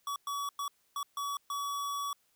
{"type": "tone bursts at uneven times", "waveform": "square", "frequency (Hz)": 1135, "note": "C#6", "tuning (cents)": 41, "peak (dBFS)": -34, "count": 6, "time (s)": [[0.07, 0.16], [0.27, 0.49], [0.59, 0.68], [0.96, 1.03], [1.17, 1.37], [1.5, 2.13]], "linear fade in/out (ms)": 2, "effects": ["white hiss -72 dBFS RMS until 2.35 s"]}